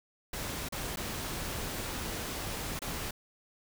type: noise with dropouts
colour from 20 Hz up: pink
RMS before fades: -37 dBFS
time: 0.33-3.11 s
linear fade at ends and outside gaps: 5 ms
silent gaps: 0.688-0.723 / 0.96-0.97 / 2.792-2.818 s
effects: none